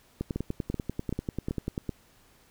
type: two click trains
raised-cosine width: 3 ms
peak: -17 / -17 dBFS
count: 17 / 5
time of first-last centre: 0.21-1.779 / 0.36-1.893 s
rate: 10.2 / 2.61 Hz
effects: pink hiss -61 dBFS RMS until 2.5 s